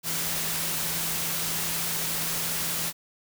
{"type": "tone in noise", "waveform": "sine", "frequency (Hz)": 165.1, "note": "E3", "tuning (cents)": 3, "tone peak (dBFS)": -40, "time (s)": [0.03, 2.93], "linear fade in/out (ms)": 50, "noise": "white", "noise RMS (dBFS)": -29, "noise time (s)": [0.03, 2.93], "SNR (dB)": -14, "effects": []}